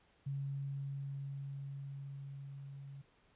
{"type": "tone with level ramp", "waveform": "sine", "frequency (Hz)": 138.59, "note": "C#3", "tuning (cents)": 0, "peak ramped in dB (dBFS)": [-36, -47], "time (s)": [0.26, 3.02], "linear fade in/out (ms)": 10, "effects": ["pink hiss -70 dBFS RMS until 3.35 s", "resampled to 8000 Hz"]}